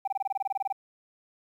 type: tone bursts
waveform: sine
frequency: 784 Hz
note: G5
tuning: in tune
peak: -24 dBFS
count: 14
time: 0.05-0.726 s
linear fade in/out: 5 ms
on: 26 ms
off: 24 ms
effects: tanh soft clip ceiling -23 dBFS + 10-bit